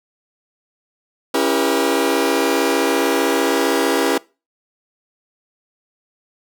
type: chord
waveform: sawtooth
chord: C# diminished seventh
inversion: none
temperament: just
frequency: 277.2 / 332.6 / 399.1 / 479 Hz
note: C#4 / E4 / G4 / Bb4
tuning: 0 / +16 / +31 / +47 cents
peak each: -17 dBFS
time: 1.34-4.18 s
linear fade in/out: 5 ms
effects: noise-tail reverb RT60 0.3 s tail -23 dB re dry